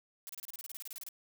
blue noise bursts, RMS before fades -44 dBFS, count 16, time 0.27-1.088 s, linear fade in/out 0 ms, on 23 ms, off 30 ms, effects none

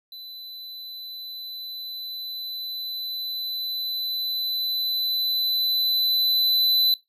square tone with level ramp, 4006 Hz, B7, 24 cents sharp, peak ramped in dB -38 to -17 dBFS, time 0.12-6.94 s, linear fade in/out 2 ms, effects noise-tail reverb RT60 0.2 s tail -20 dB re dry

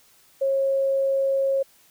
sine tone, 543 Hz, C#5, 36 cents flat, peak -19 dBFS, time 0.41-1.63 s, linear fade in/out 10 ms, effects white hiss -57 dBFS RMS until 1.9 s

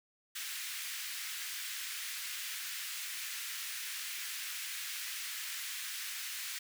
pink high-pass noise, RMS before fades -41 dBFS, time 0.35-6.59 s, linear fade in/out 10 ms, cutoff 1700 Hz, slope 24 dB/octave, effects none

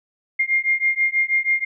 sine beating tone pair, 2116 / 2122.2 Hz, C7 / C7, +19 / +24 cents, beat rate 6.2 Hz, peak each -20 dBFS, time 0.39-1.65 s, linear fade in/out 10 ms, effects none

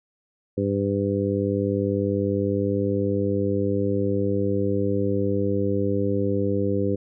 harmonic tone, 99.9 Hz, G2, 33 cents sharp, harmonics 1 / 2 / 3 / 4 / 5, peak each -27 / -27 / -27 / -27 / -27 dBFS, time 0.57-6.96 s, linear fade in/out 10 ms, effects none

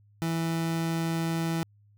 30% pulse tone, 164.81 Hz, E3, in tune, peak -24 dBFS, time 0.22-1.63 s, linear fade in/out 0 ms, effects added 103 Hz sine -57 dBFS peak until 1.97 s

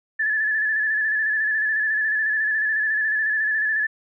sine tone with vibrato, 1735 Hz, A6, 25 cents flat, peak -19 dBFS, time 0.19-3.87 s, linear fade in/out 10 ms, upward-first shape square, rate 14 Hz, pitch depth 34 cents each way, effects none

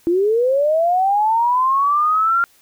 sine linear sweep, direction up, 329.3 to 1396.9 Hz, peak -13 dBFS, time 0.07-2.44 s, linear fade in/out 0 ms, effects white hiss -54 dBFS RMS until 2.61 s

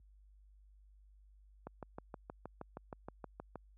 click train, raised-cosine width 1 ms, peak -30 dBFS, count 13, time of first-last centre 1.67-3.557 s, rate 6.36 Hz, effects added 50 Hz sine -51 dBFS peak until 3.77 s + high-pass 80 Hz 12 dB/octave

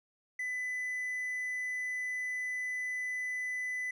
triangle tone with hard clipping, 2001 Hz, B6, 22 cents sharp, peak -34 dBFS, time 0.39-3.91 s, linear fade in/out 5 ms, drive 5 dB, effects none

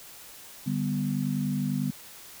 sine chord, G major, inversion second, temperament equal, 146.83 / 196 / 246.9 Hz, D3 / G3 / B3, 0 / 0 / 0 cents, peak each -30 dBFS, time 0.66-1.91 s, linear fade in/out 10 ms, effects white hiss -47 dBFS RMS until 2.4 s

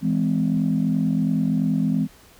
sine chord, E augmented, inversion none, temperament equal with one note detuned, 164.81 / 207.7 / 256.8 Hz, E3 / G#3 / B#3, 0 / 0 / -32 cents, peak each -22 dBFS, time 0.01-2.08 s, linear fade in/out 50 ms, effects tanh soft clip ceiling -11 dBFS + pink hiss -51 dBFS RMS until 2.39 s

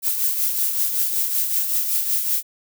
violet noise with tremolo, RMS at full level -19 dBFS, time 0.02-2.43 s, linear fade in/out 50 ms, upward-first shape triangle, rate 5.3 Hz, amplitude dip 55%, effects none

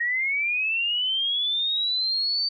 sine linear sweep, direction up, 1864.7 to 4600 Hz, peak -22 dBFS, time 0-2.49 s, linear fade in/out 10 ms, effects none

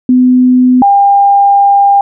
sine tone pair in turn, 252.2 / 800.7 Hz, B3 / G5, +36 / +37 cents, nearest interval octave + minor sixth, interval 2001 cents, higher second, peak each -3 dBFS, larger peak neither, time 0.09-0.82 / 0.82-2.01 s, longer second, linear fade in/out 2 ms, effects none

